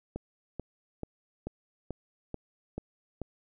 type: click train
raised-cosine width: 2 ms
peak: -22 dBFS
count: 8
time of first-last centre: 0.16-3.217 s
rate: 2.29 Hz
effects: none

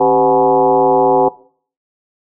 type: tone with frequency modulation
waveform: sine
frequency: 622.3 Hz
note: D#5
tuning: in tune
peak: -8 dBFS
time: 0-1.29 s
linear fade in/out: 10 ms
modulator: 116 Hz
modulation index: 2.6
effects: noise-tail reverb RT60 0.5 s tail -20 dB re dry

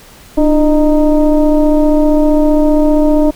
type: tone with frequency modulation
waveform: sine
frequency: 297.4 Hz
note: D4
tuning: 22 cents sharp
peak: -6 dBFS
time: 0.37-3.31 s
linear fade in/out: 10 ms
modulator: 315 Hz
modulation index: 1.1
effects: pink hiss -39 dBFS RMS until 3.35 s

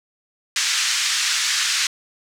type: band-pass noise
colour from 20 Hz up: white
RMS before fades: -21 dBFS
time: 0.56-1.87 s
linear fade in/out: 2 ms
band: 1400 to 6900 Hz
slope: 24 dB/octave
effects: none

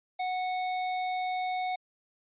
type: tone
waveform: square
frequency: 737 Hz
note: F#5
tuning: 7 cents flat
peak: -30 dBFS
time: 0.19-1.76 s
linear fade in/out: 10 ms
effects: resampled to 8000 Hz

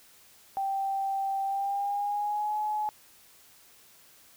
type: tone with pitch glide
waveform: sine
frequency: 782 to 847.9 Hz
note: G5 to G#5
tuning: -4 to +36 cents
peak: -27 dBFS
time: 0.57-2.89 s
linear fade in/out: 0 ms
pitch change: +140 cents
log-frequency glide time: 1.44-2.57 s
effects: white hiss -57 dBFS RMS until 4.36 s

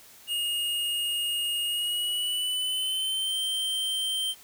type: tone with pitch glide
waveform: square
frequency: 2855 to 3131 Hz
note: F7 to G7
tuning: +37 to -3 cents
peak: -27 dBFS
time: 0.27-4.35 s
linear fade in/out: 50 ms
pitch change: +160 cents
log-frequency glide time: 1.65-3.38 s
effects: white hiss -52 dBFS RMS until 4.43 s

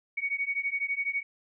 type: beating tone pair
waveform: sine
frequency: 2231 / 2243 Hz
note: C#7 / C#7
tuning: +11 / +20 cents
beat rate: 12 Hz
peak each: -31 dBFS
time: 0.17-1.23 s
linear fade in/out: 10 ms
effects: none

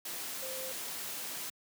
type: tone in noise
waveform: sine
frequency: 523.3 Hz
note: C5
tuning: in tune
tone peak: -42 dBFS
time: 0.42-0.72 s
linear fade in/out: 5 ms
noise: white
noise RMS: -40 dBFS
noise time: 0.05-1.5 s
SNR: -5 dB
effects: high-pass 150 Hz 12 dB/octave

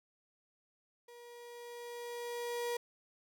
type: tone with level ramp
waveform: 35% pulse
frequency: 477.9 Hz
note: A#4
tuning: 43 cents sharp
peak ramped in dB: -51 to -32 dBFS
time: 1.08-2.77 s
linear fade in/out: 5 ms
effects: none

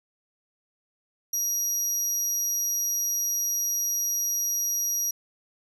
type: tone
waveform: 35% pulse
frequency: 5750 Hz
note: F8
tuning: 50 cents sharp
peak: -22 dBFS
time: 1.33-5.11 s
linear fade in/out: 5 ms
effects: none

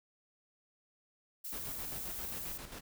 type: noise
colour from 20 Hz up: violet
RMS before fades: -42 dBFS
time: 1.44-2.58 s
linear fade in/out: 10 ms
type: noise with tremolo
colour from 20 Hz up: pink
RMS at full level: -46 dBFS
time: 1.52-2.81 s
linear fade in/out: 10 ms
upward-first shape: square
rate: 7.5 Hz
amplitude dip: 50%
effects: none

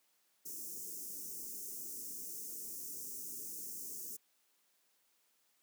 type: band-stop noise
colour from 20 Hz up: white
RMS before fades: -45 dBFS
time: 0.45-4.17 s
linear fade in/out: 10 ms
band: 440 to 5700 Hz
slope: 48 dB/octave
effects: white hiss -75 dBFS RMS until 5.62 s + high-pass 200 Hz 12 dB/octave

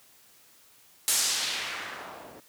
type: noise with low-pass filter sweep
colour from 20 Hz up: blue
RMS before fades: -31 dBFS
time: 1.08-2.4 s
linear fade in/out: 0 ms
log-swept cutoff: 10000 to 460 Hz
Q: 1.1
effects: white hiss -58 dBFS RMS until 2.48 s + high-pass 60 Hz 12 dB/octave

